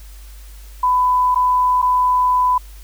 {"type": "tone with dropouts", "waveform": "sine", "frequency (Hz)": 1000, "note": "B5", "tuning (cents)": 21, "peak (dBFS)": -12, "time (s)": [0.83, 2.58], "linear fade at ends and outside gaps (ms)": 5, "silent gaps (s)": [[1.347, 1.357], [1.818, 1.825]], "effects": ["added 50 Hz sine -35 dBFS peak until 2.83 s", "white hiss -47 dBFS RMS until 2.83 s"]}